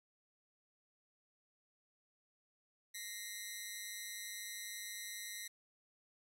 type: ring-modulated tone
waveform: 10% pulse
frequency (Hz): 1975.5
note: B6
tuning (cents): 0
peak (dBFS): -32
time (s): 2.94-5.48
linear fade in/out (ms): 10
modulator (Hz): 104
effects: none